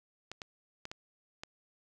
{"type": "clicks", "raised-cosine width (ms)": 0.2, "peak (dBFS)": -24, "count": 5, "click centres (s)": [0.316, 0.418, 0.854, 0.915, 1.435], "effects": []}